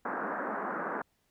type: band-pass noise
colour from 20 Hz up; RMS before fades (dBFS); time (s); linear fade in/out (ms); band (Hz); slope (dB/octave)
white; -35; 0.05-1.02; 5; 190 to 1600; 48
effects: pink hiss -74 dBFS RMS until 1.3 s